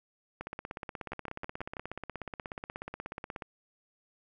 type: two click trains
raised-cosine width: 0.5 ms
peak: -23 / -23 dBFS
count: 5 / 51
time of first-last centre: 1.12-1.768 / 0.41-3.422 s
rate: 6.17 / 16.6 Hz
effects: none